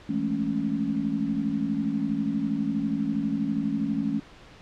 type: chord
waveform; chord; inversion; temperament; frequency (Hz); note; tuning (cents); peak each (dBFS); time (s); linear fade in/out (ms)
sine; A major seventh; second; equal; 164.81 / 207.7 / 220 / 277.2; E3 / G#3 / A3 / C#4; 0 / 0 / 0 / 0; -34 / -30 / -29 / -28; 0.09-4.2; 5
effects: pink hiss -49 dBFS RMS until 4.61 s + low-pass 4000 Hz 12 dB/octave